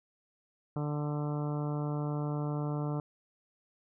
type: harmonic tone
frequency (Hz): 147.9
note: D3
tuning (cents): +13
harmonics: 1 / 2 / 3 / 4 / 5 / 6 / 7 / 8 / 9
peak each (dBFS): -32 / -38 / -42 / -44 / -46 / -48 / -49 / -50 / -51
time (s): 0.76-3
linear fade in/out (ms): 2
effects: none